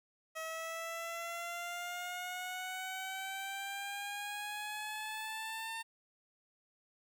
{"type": "exponential sweep", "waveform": "15% pulse", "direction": "up", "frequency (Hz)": [640, 906], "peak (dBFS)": -33, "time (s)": [0.35, 5.83], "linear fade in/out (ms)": 20, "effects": []}